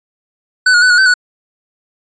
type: tone with pitch steps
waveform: square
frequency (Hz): 1500 / 1440 / 1498 / 1449 / 1538 / 1473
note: F#6 / F#6 / F#6 / F#6 / G6 / F#6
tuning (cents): +23 / -47 / +21 / -37 / -33 / -8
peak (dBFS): -7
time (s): 0.66-1.14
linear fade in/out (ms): 5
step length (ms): 80
effects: resampled to 16000 Hz